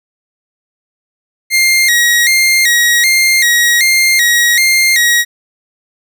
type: tone with vibrato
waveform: sawtooth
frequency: 2003 Hz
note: B6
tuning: 24 cents sharp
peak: -4 dBFS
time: 1.5-5.25 s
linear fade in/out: 50 ms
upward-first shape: square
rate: 1.3 Hz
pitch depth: 91 cents each way
effects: none